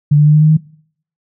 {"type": "tone with pitch steps", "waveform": "sine", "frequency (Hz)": [146.83, 148.71, 150.61, 152.54, 154.49, 156.46], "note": ["D3", "D3", "D3", "D#3", "D#3", "D#3"], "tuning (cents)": [0, 22, 44, -34, -12, 10], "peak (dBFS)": -5, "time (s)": [0.11, 0.572], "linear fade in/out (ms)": 10, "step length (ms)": 77, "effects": ["noise-tail reverb RT60 0.6 s tail -22 dB re dry"]}